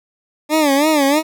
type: tone with vibrato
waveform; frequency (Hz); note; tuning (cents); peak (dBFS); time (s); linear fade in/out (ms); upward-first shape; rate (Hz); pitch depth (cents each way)
20% pulse; 293.7; D4; 0; -7; 0.49-1.23; 50; sine; 3.1; 130
effects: none